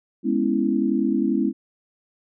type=chord; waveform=sine; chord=C# minor seventh; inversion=second; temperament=equal; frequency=207.7 / 246.9 / 277.2 / 329.6 Hz; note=G#3 / B3 / C#4 / E4; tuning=0 / 0 / 0 / 0 cents; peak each=-24 dBFS; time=0.23-1.53 s; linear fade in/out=50 ms; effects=none